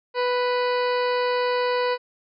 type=harmonic tone; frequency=494.2 Hz; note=B4; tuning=1 cent sharp; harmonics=1 / 2 / 3 / 4 / 5 / 6 / 8 / 9 / 10; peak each=-22 / -26 / -33 / -34 / -37 / -39 / -39 / -38 / -45 dBFS; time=0.14-1.98 s; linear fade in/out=50 ms; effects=none